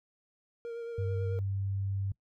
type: tone with vibrato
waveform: triangle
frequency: 466.2 Hz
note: A#4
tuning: in tune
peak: -34 dBFS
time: 0.65-1.39 s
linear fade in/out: 0 ms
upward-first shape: sine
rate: 9.1 Hz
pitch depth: 20 cents each way
type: tone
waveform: sine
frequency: 98 Hz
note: G2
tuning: in tune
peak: -30 dBFS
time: 0.98-2.12 s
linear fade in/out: 5 ms
effects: noise-tail reverb RT60 0.1 s tail -22 dB re dry